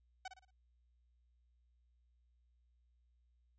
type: tone with echo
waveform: sawtooth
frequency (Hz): 753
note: F#5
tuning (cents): +30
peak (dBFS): -39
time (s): 0.25-0.28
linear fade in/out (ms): 5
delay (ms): 57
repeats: 4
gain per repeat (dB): -8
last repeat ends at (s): 0.508
effects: added 60 Hz sine -70 dBFS peak until 3.58 s + resampled to 16000 Hz